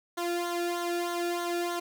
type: tone with flanger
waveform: sawtooth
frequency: 347.1 Hz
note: F4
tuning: 11 cents flat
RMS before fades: -31 dBFS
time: 0.17-1.8 s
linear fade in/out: 10 ms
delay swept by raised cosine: 0.39 to 1 ms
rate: 3.2 Hz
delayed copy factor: -0.75
effects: none